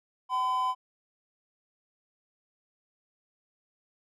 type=tone pair together; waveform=triangle; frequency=761.3 / 1015 Hz; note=F#5 / B5; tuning=+49 / +47 cents; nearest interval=perfect fourth; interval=498 cents; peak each=-33 / -24 dBFS; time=0.29-0.75 s; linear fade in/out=50 ms; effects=none